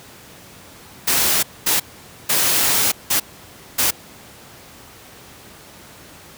white noise bursts at uneven times, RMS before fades -17 dBFS, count 5, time 1.07-1.43 / 1.66-1.8 / 2.29-2.92 / 3.1-3.2 / 3.78-3.91 s, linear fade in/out 10 ms, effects pink hiss -42 dBFS RMS until 6.37 s + high-pass 80 Hz 12 dB/octave

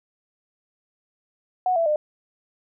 sine tone with pitch steps, 735 / 666.3 / 603.9 Hz, F#5 / E5 / D5, -12 / +18 / +48 cents, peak -18 dBFS, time 1.66-1.96 s, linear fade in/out 2 ms, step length 100 ms, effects none

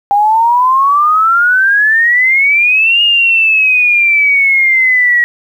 sine exponential two-way sweep, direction up then down, 800 to 2858 to 1906 Hz, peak -6 dBFS, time 0.11-5.24 s, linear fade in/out 0 ms, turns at 3.02 s, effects 7-bit

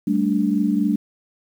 sine chord, G suspended second, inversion none, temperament equal with one note detuned, 196 / 220 / 291.3 Hz, G3 / A3 / D4, 0 / 0 / -14 cents, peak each -21 dBFS, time 0.07-0.96 s, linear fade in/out 5 ms, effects 8-bit

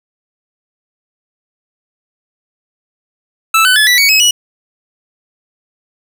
25% pulse tone with pitch steps, 1318.5 / 1505.8 / 1719.8 / 1964.1 / 2243 / 2562 / 2926 Hz, E6 / F#6 / A6 / B6 / C#7 / E7 / F#7, 0 / +30 / -40 / -10 / +20 / -50 / -20 cents, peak -3 dBFS, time 3.54-4.31 s, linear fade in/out 5 ms, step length 110 ms, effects none

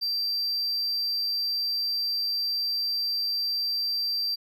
triangle tone, 4699 Hz, D8, in tune, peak -24 dBFS, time 0.01-4.36 s, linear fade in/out 20 ms, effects none

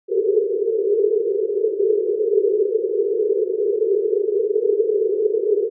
white band-pass noise, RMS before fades -19 dBFS, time 0.08-5.7 s, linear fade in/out 50 ms, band 390 to 450 Hz, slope 96 dB/octave, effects none

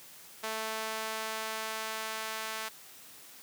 sawtooth tone with high-pass filter sweep, 220 Hz, A3, in tune, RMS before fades -37 dBFS, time 0.43-2.69 s, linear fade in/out 10 ms, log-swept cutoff 690 to 1100 Hz, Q 0.77, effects white hiss -52 dBFS RMS until 3.42 s + high-pass 100 Hz 12 dB/octave

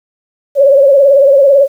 sine tone with vibrato, 554 Hz, C#5, 1 cent flat, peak -3 dBFS, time 0.55-1.68 s, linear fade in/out 50 ms, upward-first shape triangle, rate 18 Hz, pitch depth 91 cents each way, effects 7-bit

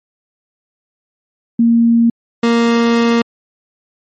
sine / 30% pulse tone pair in turn, 232.4 / 233.3 Hz, A#3 / A#3, -5 / +2 cents, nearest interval unison, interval 7 cents, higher second, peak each -7 dBFS, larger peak neither, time 1.59-2.1 / 2.43-3.22 s, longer second, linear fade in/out 5 ms, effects low-pass 5000 Hz 12 dB/octave + MP3 32 kbps

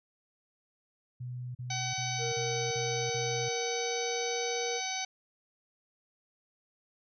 sine tone bursts, 124.2 Hz, B2, 10 cents sharp, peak -36 dBFS, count 6, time 1.2-3.49 s, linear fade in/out 10 ms, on 350 ms, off 38 ms
harmonic tone, 757 Hz, F#5, 39 cents sharp, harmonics 1 / 2 / 3 / 4 / 5 / 6 / 7 / 8, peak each -38 / -46 / -39 / -45 / -41 / -42 / -48 / -38 dBFS, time 1.7-5.05 s, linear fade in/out 5 ms
triangle tone with pitch glide, 466.2 to 474.1 Hz, A#4 to A#4, 0 to +29 cents, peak -32 dBFS, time 2.18-4.81 s, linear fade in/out 50 ms, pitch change +29 cents, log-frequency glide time 2.58-4.58 s
effects none

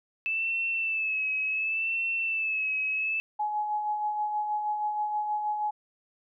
sine tone with vibrato, 2627 Hz, E7, 7 cents flat, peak -26 dBFS, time 0.26-3.2 s, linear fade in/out 0 ms, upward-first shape sine, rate 0.69 Hz, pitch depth 49 cents each way
sine tone with tremolo, 843 Hz, G#5, 26 cents sharp, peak -25 dBFS, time 3.39-5.71 s, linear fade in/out 10 ms, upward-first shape sine, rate 6.3 Hz, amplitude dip 40%
effects none

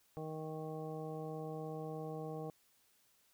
harmonic tone, 156.8 Hz, D#3, 14 cents sharp, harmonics 1 / 2 / 3 / 4 / 5 / 7, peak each -45 / -49 / -45 / -51 / -50 / -57 dBFS, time 0.17-2.5 s, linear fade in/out 0 ms, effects white hiss -72 dBFS RMS until 3.33 s

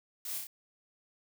blue noise with echo, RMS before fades -40 dBFS, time 0.25-0.38 s, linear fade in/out 2 ms, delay 30 ms, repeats 3, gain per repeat -2 dB, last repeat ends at 0.47 s, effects none

